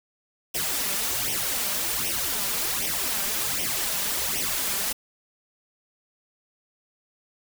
white noise with flanger, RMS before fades -27 dBFS, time 0.54-4.93 s, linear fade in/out 10 ms, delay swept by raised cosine 0.34 to 5.14 ms, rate 1.3 Hz, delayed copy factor +0.75, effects none

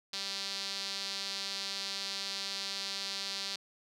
sawtooth tone with band-pass filter, 196 Hz, G3, in tune, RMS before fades -38 dBFS, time 0.13-3.56 s, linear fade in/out 5 ms, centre 4400 Hz, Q 3.3, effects none

